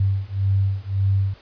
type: beating tone pair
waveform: sine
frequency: 96.7 / 98.5 Hz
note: G2 / G2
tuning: -23 / +9 cents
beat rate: 1.8 Hz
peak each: -21 dBFS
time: 0-1.34 s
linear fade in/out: 5 ms
effects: pink hiss -50 dBFS RMS until 1.41 s + resampled to 11025 Hz